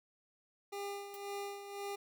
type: tone with tremolo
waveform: 25% pulse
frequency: 402.1 Hz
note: G4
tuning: 44 cents sharp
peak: -35 dBFS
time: 0.72-1.96 s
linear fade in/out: 10 ms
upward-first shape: sine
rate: 1.9 Hz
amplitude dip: 60%
type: noise with exponential decay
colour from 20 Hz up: blue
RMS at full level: -47 dBFS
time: 1.14-1.22 s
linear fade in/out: 0 ms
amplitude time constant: 17 ms
effects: none